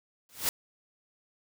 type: noise with exponential growth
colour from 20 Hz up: white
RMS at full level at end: -24 dBFS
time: 0.29-0.49 s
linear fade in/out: 1 ms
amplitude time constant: 43 ms
effects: none